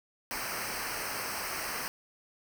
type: noise with comb filter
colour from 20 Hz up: pink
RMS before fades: -36 dBFS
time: 0.31-1.88 s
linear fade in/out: 0 ms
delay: 0.28 ms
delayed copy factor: -0.85
effects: none